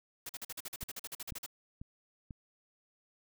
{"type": "noise bursts", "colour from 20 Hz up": "white", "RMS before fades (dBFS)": -42, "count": 16, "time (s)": [0.26, 1.463], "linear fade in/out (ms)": 5, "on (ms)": 33, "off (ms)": 45}
{"type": "click train", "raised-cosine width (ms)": 5, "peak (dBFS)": -32, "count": 4, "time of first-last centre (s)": [0.83, 2.308], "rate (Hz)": 2.03}
{"effects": []}